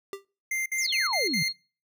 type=tone with exponential decay; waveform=square; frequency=394.4 Hz; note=G4; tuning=11 cents sharp; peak=-30 dBFS; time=0.13-0.25 s; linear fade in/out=1 ms; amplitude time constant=24 ms
type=tone bursts; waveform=square; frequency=2093 Hz; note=C7; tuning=in tune; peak=-27 dBFS; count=5; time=0.51-1.484 s; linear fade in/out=5 ms; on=150 ms; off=56 ms
type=exponential sweep; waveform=sine; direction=down; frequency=7459 to 139.2 Hz; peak=-28 dBFS; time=0.78-1.43 s; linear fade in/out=5 ms
type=tone with tremolo; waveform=sine; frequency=4280 Hz; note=C8; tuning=38 cents sharp; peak=-27 dBFS; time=0.84-1.53 s; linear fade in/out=20 ms; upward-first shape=sine; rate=19 Hz; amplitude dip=30%
effects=noise-tail reverb RT60 0.4 s tail -26 dB re dry